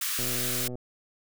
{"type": "high-pass noise", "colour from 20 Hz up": "white", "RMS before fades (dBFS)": -30, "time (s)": [0.01, 0.68], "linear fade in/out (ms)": 5, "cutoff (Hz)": 1100, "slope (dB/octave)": 48}
{"type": "click train", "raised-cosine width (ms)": 2, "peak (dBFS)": -25, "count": 71, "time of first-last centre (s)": [0.19, 0.755], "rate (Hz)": 124}
{"effects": []}